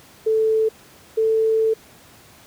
sine tone pair in turn, 440 / 443.1 Hz, A4 / A4, 0 / +12 cents, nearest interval unison, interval 12 cents, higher second, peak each -15 dBFS, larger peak neither, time 0.26-0.69 / 1.17-1.74 s, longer second, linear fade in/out 10 ms, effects pink hiss -48 dBFS RMS until 2.46 s + high-pass 80 Hz 12 dB/octave

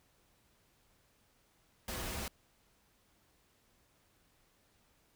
pink noise with comb filter, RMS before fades -40 dBFS, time 1.88-2.28 s, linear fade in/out 2 ms, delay 6.9 ms, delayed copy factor -0.5, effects pink hiss -71 dBFS RMS until 5.15 s

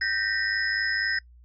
sine tone cluster, 1565 / 1837 / 1941 / 5100 Hz, G6 / A#6 / B6 / D#8, -3 / -26 / -31 / +42 cents, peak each -29 / -28 / -31 / -31 dBFS, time 0.01-1.19 s, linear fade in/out 5 ms, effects noise-tail reverb RT60 0.1 s tail -23 dB re dry + added 60 Hz sine -49 dBFS peak until 1.44 s

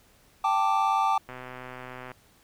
triangle chord, G suspended second, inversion none, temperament just, 784 / 882 / 1176 Hz, G5 / A5 / D6, 0 / +4 / +2 cents, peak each -24 dBFS, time 0.44-1.18 s, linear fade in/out 5 ms
click train, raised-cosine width 0.5 ms, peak -25 dBFS, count 106, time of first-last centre 1.29-2.117 s, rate 127 Hz
effects pink hiss -60 dBFS RMS until 2.43 s

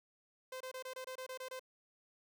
sawtooth tone bursts, 516 Hz, C5, 24 cents flat, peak -39 dBFS, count 10, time 0.52-1.595 s, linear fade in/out 5 ms, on 85 ms, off 25 ms, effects none

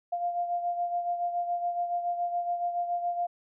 sine beating tone pair, 698.5 / 705.6 Hz, F5 / F5, 0 / +18 cents, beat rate 7.1 Hz, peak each -28 / -36 dBFS, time 0.12-3.27 s, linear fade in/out 10 ms, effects none

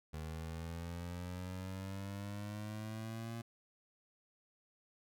25% pulse exponential sweep, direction up, 77.78 to 116.54 Hz, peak -38 dBFS, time 0.13-3.42 s, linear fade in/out 10 ms, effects none

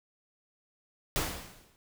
pink noise with exponential decay, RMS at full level -28 dBFS, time 1.16-1.76 s, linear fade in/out 0 ms, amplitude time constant 130 ms, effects none

